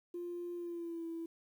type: tone with pitch glide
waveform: sine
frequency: 349.2 to 331.3 Hz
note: F4 to E4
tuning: 0 to +9 cents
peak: -38 dBFS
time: 0.14-1.26 s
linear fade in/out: 5 ms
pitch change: -91 cents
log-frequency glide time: 0.55-1.05 s
effects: tanh soft clip ceiling -34 dBFS + 11-bit